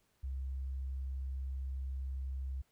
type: tone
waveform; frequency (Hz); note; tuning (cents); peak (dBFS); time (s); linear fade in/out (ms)
sine; 66.3; C2; +23; -36; 0.23-2.62; 10
effects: pink hiss -75 dBFS RMS until 2.71 s